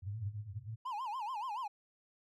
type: band-pass noise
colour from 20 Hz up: white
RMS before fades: -42 dBFS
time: 0.02-0.76 s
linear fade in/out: 20 ms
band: 100 to 110 Hz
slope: 96 dB/octave
type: tone with vibrato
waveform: triangle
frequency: 932.3 Hz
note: A#5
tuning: in tune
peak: -35 dBFS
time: 0.85-1.68 s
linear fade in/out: 10 ms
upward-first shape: sine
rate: 7 Hz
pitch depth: 230 cents each way
effects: none